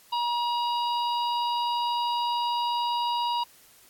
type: harmonic tone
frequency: 955 Hz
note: A#5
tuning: 42 cents sharp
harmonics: 1 / 3 / 4 / 5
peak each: -25 / -35 / -37 / -39 dBFS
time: 0.12-3.44 s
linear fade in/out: 10 ms
effects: white hiss -56 dBFS RMS until 3.89 s + AAC 64 kbps